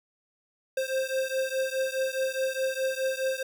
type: beating tone pair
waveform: square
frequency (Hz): 525 / 529.8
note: C5 / C5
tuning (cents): +6 / +22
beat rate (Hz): 4.8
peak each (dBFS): -30 / -31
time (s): 0.77-3.43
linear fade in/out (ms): 5
effects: none